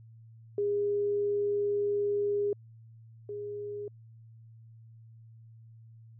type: tone pair in turn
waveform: sine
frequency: 408.6 / 411.9 Hz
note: G#4 / G#4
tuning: -28 / -14 cents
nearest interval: unison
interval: 14 cents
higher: second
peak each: -26 / -35 dBFS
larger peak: first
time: 0.58-2.53 / 3.29-3.88 s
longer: first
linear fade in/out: 2 ms
effects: added 113 Hz sine -50 dBFS peak until 6.19 s